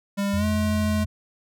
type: tone with pitch glide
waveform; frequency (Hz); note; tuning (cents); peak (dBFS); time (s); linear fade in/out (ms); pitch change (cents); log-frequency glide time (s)
square; 200 to 213.1; G3 to G#3; +35 to +45; -23; 0.17-1.05; 20; +110; 0.36-0.45
type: tone with vibrato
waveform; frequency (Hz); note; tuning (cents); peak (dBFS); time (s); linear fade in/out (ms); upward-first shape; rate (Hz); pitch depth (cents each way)
sine; 87.31; F2; 0; -24; 0.33-1.06; 10; sine; 13; 41
effects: none